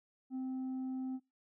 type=tone with tanh clipping; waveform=sine; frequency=260 Hz; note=C4; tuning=11 cents flat; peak=-37 dBFS; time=0.3-1.2 s; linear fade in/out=50 ms; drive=3 dB; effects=noise-tail reverb RT60 0.3 s tail -25 dB re dry